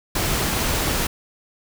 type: noise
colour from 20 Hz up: pink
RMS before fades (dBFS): -22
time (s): 0.15-1.07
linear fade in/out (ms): 5
effects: none